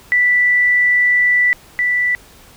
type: tone pair in turn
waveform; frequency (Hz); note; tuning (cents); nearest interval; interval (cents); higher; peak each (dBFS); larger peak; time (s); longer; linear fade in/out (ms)
sine; 1971 / 1971; B6 / B6; -4 / -4; unison; 0; neither; -10 / -13; first; 0.12-1.53 / 1.79-2.15; first; 0
effects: pink hiss -44 dBFS RMS until 2.56 s